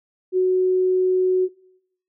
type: tone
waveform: sine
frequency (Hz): 370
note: F#4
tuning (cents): 0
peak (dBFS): -15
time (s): 0.32-1.49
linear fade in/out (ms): 50
effects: noise-tail reverb RT60 0.9 s tail -24 dB re dry